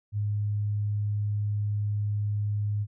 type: tone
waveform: sine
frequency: 103.83 Hz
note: G#2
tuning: in tune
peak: -25 dBFS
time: 0.12-2.87 s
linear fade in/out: 50 ms
effects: none